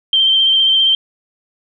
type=tone with vibrato; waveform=sine; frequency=3136 Hz; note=G7; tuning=in tune; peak=-9 dBFS; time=0.13-0.95 s; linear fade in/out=2 ms; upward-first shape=sine; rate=15 Hz; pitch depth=24 cents each way; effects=none